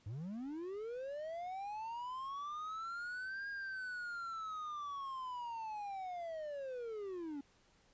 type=linear two-way sweep; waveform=triangle; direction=up then down; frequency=93 to 1630 to 273.6 Hz; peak=-39 dBFS; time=0.06-7.41 s; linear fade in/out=5 ms; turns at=3.49 s; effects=pink hiss -70 dBFS RMS until 7.93 s + resampled to 16000 Hz